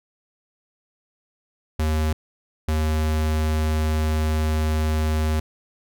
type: tone pair in turn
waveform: square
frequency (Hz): 77.78 / 77.78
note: D#2 / D#2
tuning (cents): 0 / 0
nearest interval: unison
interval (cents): 0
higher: neither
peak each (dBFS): -20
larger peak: neither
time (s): 1.79-2.13 / 2.68-5.4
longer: second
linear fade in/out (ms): 5
effects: none